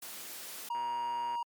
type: noise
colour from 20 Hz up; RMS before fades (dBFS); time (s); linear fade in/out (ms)
white; -44; 0.02-0.69; 5
type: tone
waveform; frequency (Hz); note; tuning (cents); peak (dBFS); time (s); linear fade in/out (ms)
triangle; 946; A#5; +25; -30; 0.7-1.43; 5
type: click train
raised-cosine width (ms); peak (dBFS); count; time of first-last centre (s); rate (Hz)
0.5; -34; 77; 0.75-1.353; 126
effects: high-pass 200 Hz 12 dB/octave + MP3 96 kbps